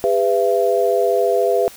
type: tone cluster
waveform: sine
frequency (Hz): 405 / 499.4 / 672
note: G#4 / B4 / E5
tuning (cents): -43 / +19 / +33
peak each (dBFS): -18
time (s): 0.04-1.68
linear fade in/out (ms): 0
effects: white hiss -41 dBFS RMS until 1.76 s